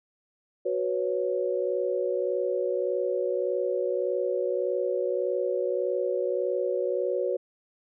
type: chord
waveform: sine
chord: F# suspended fourth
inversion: none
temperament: just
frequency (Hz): 370 / 493.3 / 555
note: F#4 / B4 / C#5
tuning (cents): 0 / -2 / +2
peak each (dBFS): -29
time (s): 0.65-7.37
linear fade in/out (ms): 10
effects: none